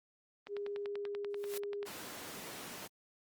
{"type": "click train", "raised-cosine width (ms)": 0.3, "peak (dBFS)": -30, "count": 15, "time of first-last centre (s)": [0.47, 1.829], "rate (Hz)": 10.3}
{"type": "tone", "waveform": "sine", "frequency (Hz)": 407, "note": "G#4", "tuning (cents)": -35, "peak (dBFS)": -37, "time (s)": [0.48, 1.88], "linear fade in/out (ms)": 50}
{"type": "noise with exponential growth", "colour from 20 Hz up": "white", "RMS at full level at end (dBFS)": -41, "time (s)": [1.3, 1.58], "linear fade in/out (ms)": 5, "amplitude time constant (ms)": 60}
{"type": "noise", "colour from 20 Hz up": "pink", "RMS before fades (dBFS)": -45, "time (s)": [1.85, 2.88], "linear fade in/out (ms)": 20}
{"effects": ["high-pass 200 Hz 12 dB/octave", "Opus 32 kbps"]}